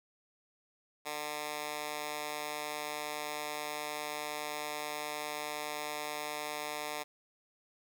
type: tone with high-pass filter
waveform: 10% pulse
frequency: 149.6 Hz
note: D3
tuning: 32 cents sharp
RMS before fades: -39 dBFS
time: 1.05-7.04 s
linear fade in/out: 20 ms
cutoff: 670 Hz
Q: 0.56
effects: none